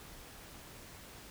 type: silence
effects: pink hiss -52 dBFS RMS until 1.3 s